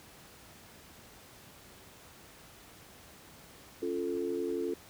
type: chord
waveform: sine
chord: Db augmented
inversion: none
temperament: equal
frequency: 277.2 / 349.2 / 440 Hz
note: Db4 / F4 / A4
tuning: 0 / 0 / 0 cents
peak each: -38 / -34 / -35 dBFS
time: 3.82-4.74 s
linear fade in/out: 5 ms
effects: pink hiss -54 dBFS RMS until 4.89 s + high-pass 60 Hz 12 dB/octave